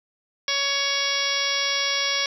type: harmonic tone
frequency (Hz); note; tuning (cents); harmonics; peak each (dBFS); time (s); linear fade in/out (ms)
559; C#5; +14; 1 / 2 / 3 / 4 / 5 / 6 / 7 / 8 / 9 / 10; -34 / -33 / -32 / -28 / -34 / -28 / -33 / -33 / -31 / -28; 0.48-2.26; 2
effects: 9-bit